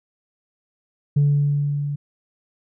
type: tone with level ramp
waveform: sine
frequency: 144.2 Hz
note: D3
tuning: 31 cents flat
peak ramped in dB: -11 to -23 dBFS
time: 1.16-1.96 s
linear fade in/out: 10 ms
effects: tanh soft clip ceiling -11 dBFS